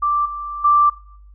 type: tone with level steps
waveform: sine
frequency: 1174.7 Hz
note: D6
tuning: in tune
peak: -15 / -25 / -10 dBFS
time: 0.02-0.9 s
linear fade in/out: 10 ms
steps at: 0.25 / 0.64 s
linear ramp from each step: 10 ms
effects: noise-tail reverb RT60 0.7 s tail -22 dB re dry + added 50 Hz sine -41 dBFS peak until 1.34 s